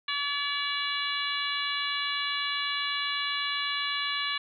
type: harmonic tone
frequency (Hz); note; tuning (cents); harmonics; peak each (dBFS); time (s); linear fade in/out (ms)
572; D5; -46; 2 / 3 / 4 / 5 / 6 / 7; -35 / -35 / -35 / -35 / -35 / -35; 0.08-4.38; 5
effects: none